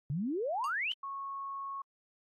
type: exponential sweep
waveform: sine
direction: up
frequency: 132 to 3109 Hz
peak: -31 dBFS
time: 0.1-0.92 s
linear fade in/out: 0 ms
type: tone with exponential decay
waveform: square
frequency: 932.3 Hz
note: A#5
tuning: in tune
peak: -35 dBFS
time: 0.64-0.76 s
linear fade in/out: 2 ms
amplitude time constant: 24 ms
type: tone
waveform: sine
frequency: 1100 Hz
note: C#6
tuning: 14 cents flat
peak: -37 dBFS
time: 1.03-1.82 s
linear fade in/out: 5 ms
effects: AAC 32 kbps